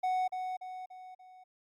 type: tone with echo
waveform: triangle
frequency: 741 Hz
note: F#5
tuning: 2 cents sharp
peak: -26 dBFS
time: 0.03-0.28 s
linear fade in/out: 10 ms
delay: 290 ms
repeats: 4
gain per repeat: -6 dB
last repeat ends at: 1.44 s
effects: Opus 48 kbps